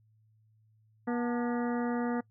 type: harmonic tone with a mistuned harmonic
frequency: 240.5 Hz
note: B3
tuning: 46 cents flat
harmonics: 1 / 2 / 3 / 4 / 5 / 6 / 7 / 8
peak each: -30 / -36 / -40 / -42 / -44 / -46 / -47 / -48 dBFS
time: 1.07-2.21 s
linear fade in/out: 10 ms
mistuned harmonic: 4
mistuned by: -130 cents
effects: noise-tail reverb RT60 0.1 s tail -23 dB re dry + added 109 Hz sine -63 dBFS peak until 2.3 s